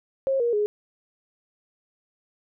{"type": "tone with pitch steps", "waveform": "sine", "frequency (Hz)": [538, 473.8, 417.3], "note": ["C5", "A#4", "G#4"], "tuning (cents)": [48, 28, 8], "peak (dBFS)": -20, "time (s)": [0.27, 0.66], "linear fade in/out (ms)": 0, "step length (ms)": 130, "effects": []}